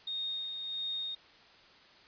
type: tone with tremolo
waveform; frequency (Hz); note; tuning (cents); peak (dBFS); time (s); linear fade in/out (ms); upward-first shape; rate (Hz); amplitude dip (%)
sine; 3700; A#7; -14; -33; 0.07-1.15; 5; sine; 1.5; 40
effects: white hiss -58 dBFS RMS until 2.07 s + resampled to 11025 Hz